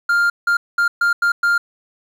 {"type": "tone bursts at uneven times", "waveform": "triangle", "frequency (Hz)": 1400, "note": "F6", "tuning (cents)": 4, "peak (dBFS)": -11, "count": 6, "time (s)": [[0.09, 0.3], [0.47, 0.57], [0.78, 0.88], [1.01, 1.13], [1.22, 1.32], [1.43, 1.58]], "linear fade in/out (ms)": 5, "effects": ["8-bit"]}